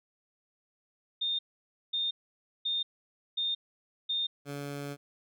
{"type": "tone bursts", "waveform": "sine", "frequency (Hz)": 3644, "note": "A#7", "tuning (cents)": -40, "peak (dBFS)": -28, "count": 5, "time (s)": [1.21, 4.27], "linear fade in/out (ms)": 10, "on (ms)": 180, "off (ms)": 540}
{"type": "tone", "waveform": "15% pulse", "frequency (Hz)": 142.6, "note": "C#3", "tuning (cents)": 49, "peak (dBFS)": -30, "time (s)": [4.45, 4.97], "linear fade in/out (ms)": 50}
{"effects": []}